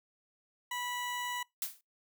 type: tone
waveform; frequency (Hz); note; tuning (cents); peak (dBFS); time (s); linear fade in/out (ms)
20% pulse; 981; B5; -12; -30; 0.71-1.43; 5
type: noise with exponential decay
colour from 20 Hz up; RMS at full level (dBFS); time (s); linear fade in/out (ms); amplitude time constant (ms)
blue; -31; 1.62-1.81; 2; 41
effects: noise-tail reverb RT60 0.2 s tail -25 dB re dry